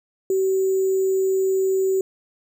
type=tone with sample-and-hold; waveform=sine; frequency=381.3 Hz; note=G4; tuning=48 cents flat; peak=-17 dBFS; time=0.3-2.01 s; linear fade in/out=2 ms; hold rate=7350 Hz; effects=none